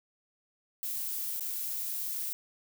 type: noise with dropouts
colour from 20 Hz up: violet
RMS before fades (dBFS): -35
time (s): 0.83-2.33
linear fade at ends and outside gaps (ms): 0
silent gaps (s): 1.396-1.407
effects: none